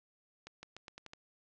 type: accelerating click train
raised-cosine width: 0.2 ms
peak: -30 dBFS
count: 7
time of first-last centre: 0.47-1.134 s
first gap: 160 ms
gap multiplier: 0.85
effects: low-pass 7000 Hz 12 dB/octave